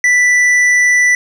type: tone with hard clipping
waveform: triangle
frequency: 1975.5 Hz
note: B6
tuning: in tune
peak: -9 dBFS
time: 0.04-1.15 s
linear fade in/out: 2 ms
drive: 10 dB
effects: none